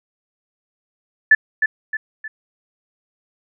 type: tone with echo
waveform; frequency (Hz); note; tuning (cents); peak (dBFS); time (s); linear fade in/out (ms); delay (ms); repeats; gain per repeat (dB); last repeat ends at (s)
sine; 1745; A6; -15; -6; 1.31-1.35; 5; 310; 3; -7; 2.28
effects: none